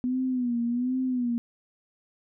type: tone with vibrato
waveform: sine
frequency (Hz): 246.9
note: B3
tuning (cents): 0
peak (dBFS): -24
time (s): 0.04-1.38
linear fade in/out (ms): 0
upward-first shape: sine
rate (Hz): 1.3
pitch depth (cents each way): 85
effects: none